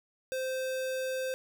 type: tone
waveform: square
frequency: 520 Hz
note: C5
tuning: 11 cents flat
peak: -32 dBFS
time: 0.32-1.34 s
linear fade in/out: 0 ms
effects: none